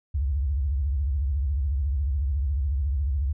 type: tone with vibrato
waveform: sine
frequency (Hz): 69.3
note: C#2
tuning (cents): 0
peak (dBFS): -22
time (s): 0.14-3.33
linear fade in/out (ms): 10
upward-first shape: triangle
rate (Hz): 14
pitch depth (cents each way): 260
effects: none